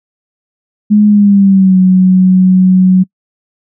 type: tone with pitch glide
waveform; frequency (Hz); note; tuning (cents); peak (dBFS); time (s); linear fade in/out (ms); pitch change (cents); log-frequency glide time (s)
sine; 209.4 to 185.48; G#3 to F#3; +15 to +5; -3; 0.9-3.04; 20; -210; 1.07-1.78
effects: noise-tail reverb RT60 0.1 s tail -26 dB re dry